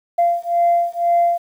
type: beating tone pair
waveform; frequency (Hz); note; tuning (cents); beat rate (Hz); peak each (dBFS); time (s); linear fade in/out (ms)
sine; 689 / 691; F5 / F5; -24 / -19; 2; -16; 0.18-1.38; 10
effects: tanh soft clip ceiling -8 dBFS + 8-bit